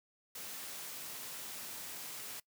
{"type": "high-pass noise", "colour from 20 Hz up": "white", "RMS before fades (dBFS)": -45, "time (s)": [0.35, 2.4], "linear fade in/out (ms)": 5, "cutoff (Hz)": 110, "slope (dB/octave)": 12, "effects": ["noise-tail reverb RT60 0.1 s tail -22 dB re dry"]}